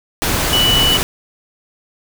sine tone in noise, 2960 Hz, F#7, in tune, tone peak -12 dBFS, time 0.53-0.97 s, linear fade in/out 0 ms, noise pink, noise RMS -17 dBFS, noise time 0.22-1.03 s, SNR +2 dB, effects none

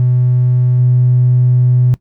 triangle tone with level steps, 124.7 Hz, B2, 17 cents sharp, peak -5 / -3 dBFS, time 0-1.94 s, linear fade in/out 0 ms, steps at 0.79 s, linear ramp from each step 2 ms, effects noise-tail reverb RT60 0.1 s tail -21 dB re dry + tanh soft clip ceiling -5 dBFS

